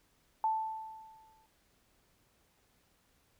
sine tone with exponential decay, 880 Hz, A5, in tune, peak -26 dBFS, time 0.44-1.46 s, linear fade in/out 1 ms, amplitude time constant 220 ms, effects pink hiss -71 dBFS RMS until 3.39 s

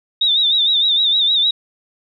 sine tone with vibrato, 3693 Hz, A#7, 17 cents flat, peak -12 dBFS, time 0.21-1.51 s, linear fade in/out 5 ms, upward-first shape sine, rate 6.5 Hz, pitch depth 86 cents each way, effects none

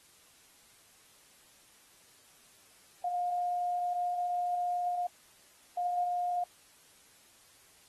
sine tone bursts at uneven times, 711 Hz, F5, 31 cents sharp, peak -29 dBFS, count 2, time 3.04-5.07 / 5.77-6.44 s, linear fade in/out 5 ms, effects white hiss -61 dBFS RMS until 7.88 s + AAC 32 kbps

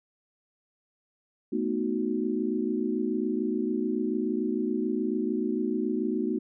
sine chord, B dominant seventh, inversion third, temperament equal, 220 / 246.9 / 311.1 / 370 Hz, A3 / B3 / D#4 / F#4, 0 / 0 / 0 / 0 cents, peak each -31 dBFS, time 1.52-6.39 s, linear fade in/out 10 ms, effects none

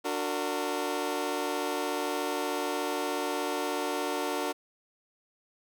20% pulse chord, D augmented, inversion none, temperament just, 293.7 / 367.1 / 458.9 Hz, D4 / F#4 / A#4, 0 / -14 / -27 cents, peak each -29 dBFS, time 0.04-4.53 s, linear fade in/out 20 ms, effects none

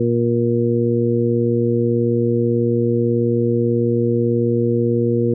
harmonic tone, 118.3 Hz, A#2, 26 cents sharp, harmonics 1 / 2 / 3 / 4, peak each -20 / -20 / -20 / -20 dBFS, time 0-5.34 s, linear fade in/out 5 ms, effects none

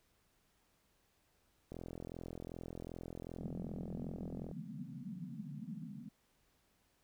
click train, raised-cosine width 2 ms, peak -32 dBFS, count 120, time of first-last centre 1.72-4.513 s, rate 42.6 Hz
pink band-pass noise, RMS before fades -46 dBFS, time 3.38-6.09 s, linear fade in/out 10 ms, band 140 to 250 Hz, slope 96 dB/octave
effects pink hiss -75 dBFS RMS until 7.03 s

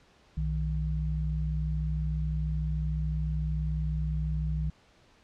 sine tone pair together, 61.74 / 155.58 Hz, B1 / D#3, 0 / 0 cents, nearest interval octave + major third, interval 1600 cents, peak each -29 / -31 dBFS, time 0.37-4.7 s, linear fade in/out 5 ms, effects pink hiss -61 dBFS RMS until 5.23 s + low-pass 5000 Hz 12 dB/octave

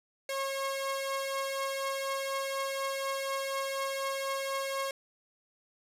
sawtooth tone pair together, 544 / 1083.9 Hz, C#5 / C#6, -33 / -39 cents, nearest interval octave, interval 1194 cents, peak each -29 / -34 dBFS, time 0.29-4.91 s, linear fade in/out 2 ms, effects resampled to 32000 Hz + 11-bit

